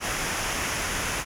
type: noise with comb filter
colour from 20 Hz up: pink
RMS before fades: -28 dBFS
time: 0-1.25 s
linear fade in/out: 50 ms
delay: 0.24 ms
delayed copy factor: -0.5
effects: low-pass 11000 Hz 12 dB/octave